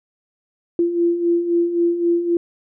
sine beating tone pair, 340 / 343.8 Hz, F4 / F4, -46 / -27 cents, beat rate 3.8 Hz, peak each -23 / -16 dBFS, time 0.79-2.37 s, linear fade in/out 2 ms, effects none

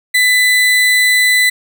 35% pulse tone, 2000 Hz, B6, 21 cents sharp, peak -7 dBFS, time 0.14-1.5 s, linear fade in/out 10 ms, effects none

